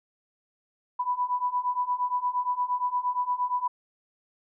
sine beating tone pair, 985 / 993.6 Hz, B5 / B5, -5 / +10 cents, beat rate 8.6 Hz, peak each -29 / -27 dBFS, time 0.99-3.68 s, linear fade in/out 10 ms, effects none

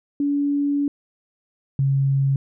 sine tone pair in turn, 285.7 / 136.95 Hz, D4 / C#3, -48 / -21 cents, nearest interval octave + minor second, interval 1273 cents, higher first, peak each -18 / -16 dBFS, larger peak second, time 0.2-0.88 / 1.79-2.36 s, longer first, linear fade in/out 2 ms, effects none

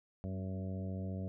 harmonic tone with a mistuned harmonic, 94.6 Hz, F#2, 39 cents sharp, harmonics 1 / 2 / 3 / 4 / 5 / 6 / 7, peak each -39 / -41 / -50 / -53 / -53 / -52 / -53 dBFS, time 0.24-1.28 s, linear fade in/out 0 ms, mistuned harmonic 3, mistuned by -27 cents, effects none

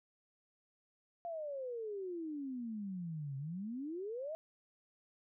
sine exponential two-way sweep, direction down then up, 698.5 to 133.1 to 656 Hz, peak -39 dBFS, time 1.25-4.35 s, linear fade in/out 0 ms, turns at 3.37 s, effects none

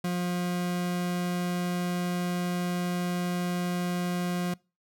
40% pulse tone, 177.5 Hz, F3, 28 cents sharp, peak -26 dBFS, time 0.04-4.54 s, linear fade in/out 5 ms, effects noise-tail reverb RT60 0.3 s tail -25 dB re dry

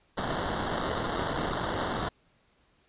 blue noise with sample-and-hold, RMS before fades -31 dBFS, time 0.17-2.09 s, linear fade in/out 10 ms, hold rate 2450 Hz, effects pink hiss -67 dBFS RMS until 2.88 s + resampled to 8000 Hz

